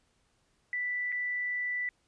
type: tone with dropouts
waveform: sine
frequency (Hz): 1975.5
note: B6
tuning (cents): 0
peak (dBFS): -30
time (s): 0.73-1.89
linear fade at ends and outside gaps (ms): 1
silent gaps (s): 1.12-1.124
effects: pink hiss -72 dBFS RMS until 2.07 s + resampled to 22050 Hz